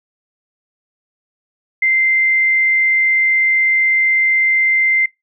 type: tone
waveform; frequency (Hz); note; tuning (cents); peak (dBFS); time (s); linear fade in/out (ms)
sine; 2084; C7; -7; -11; 1.82-5.06; 5
effects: noise-tail reverb RT60 0.2 s tail -24 dB re dry